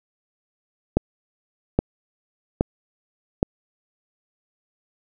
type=click train; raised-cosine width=2 ms; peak=-3 dBFS; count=4; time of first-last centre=0.97-3.429 s; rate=1.22 Hz; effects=none